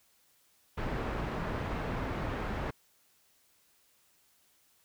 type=low-pass noise; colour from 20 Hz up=pink; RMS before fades=-35 dBFS; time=0.77-2.71 s; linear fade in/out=10 ms; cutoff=1700 Hz; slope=12 dB/octave; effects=white hiss -68 dBFS RMS until 4.84 s